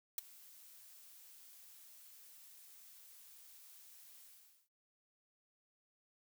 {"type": "noise with ADSR envelope", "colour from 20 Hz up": "blue", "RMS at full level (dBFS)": -35, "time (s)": [0.18, 4.69], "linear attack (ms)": 3, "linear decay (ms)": 12, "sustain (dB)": -24, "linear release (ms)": 460, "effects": []}